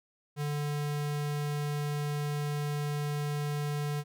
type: tone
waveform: square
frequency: 146.83 Hz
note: D3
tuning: in tune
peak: -31 dBFS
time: 0.36-4.04 s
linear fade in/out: 50 ms
effects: none